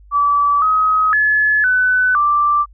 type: tone with pitch steps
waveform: sine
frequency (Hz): 1153 / 1267 / 1713 / 1500 / 1175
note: D6 / D#6 / A6 / F#6 / D6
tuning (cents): -32 / +31 / -47 / +23 / +1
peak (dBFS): -11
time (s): 0.11-2.66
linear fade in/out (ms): 50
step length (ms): 510
effects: added 50 Hz sine -41 dBFS peak until 2.73 s

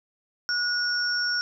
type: tone pair together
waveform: sine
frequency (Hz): 1452 / 5482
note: F#6 / F8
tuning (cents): -33 / -33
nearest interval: octave + major seventh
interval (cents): 2300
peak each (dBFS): -26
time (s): 0.49-1.41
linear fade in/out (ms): 0
effects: none

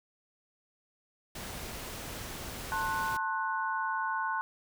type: noise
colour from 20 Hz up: pink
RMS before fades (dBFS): -41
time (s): 1.35-3.17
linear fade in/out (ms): 5
type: chord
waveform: sine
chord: F# diminished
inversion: first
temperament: just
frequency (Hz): 888 / 1065.6 / 1480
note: A5 / C6 / F#6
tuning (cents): +16 / +31 / 0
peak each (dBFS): -34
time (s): 2.72-4.41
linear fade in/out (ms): 0
effects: none

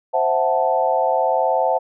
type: chord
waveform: sine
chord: F# half-diminished seventh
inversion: second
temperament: equal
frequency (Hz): 523.3 / 659.3 / 740 / 880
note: C5 / E5 / F#5 / A5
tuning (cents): 0 / 0 / 0 / 0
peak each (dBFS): -21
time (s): 0.13-1.79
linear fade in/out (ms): 20
effects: none

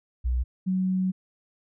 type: tone pair in turn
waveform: sine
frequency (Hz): 61.74 / 186.51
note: B1 / F#3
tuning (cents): 0 / +14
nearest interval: octave + perfect fifth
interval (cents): 1914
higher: second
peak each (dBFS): -22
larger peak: neither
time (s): 0.24-0.44 / 0.66-1.12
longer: second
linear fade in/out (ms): 20
effects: none

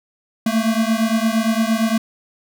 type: beating tone pair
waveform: square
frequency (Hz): 220 / 228.7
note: A3 / A#3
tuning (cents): 0 / -33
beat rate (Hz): 8.7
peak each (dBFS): -19 / -20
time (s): 0.46-1.98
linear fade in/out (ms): 5
effects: none

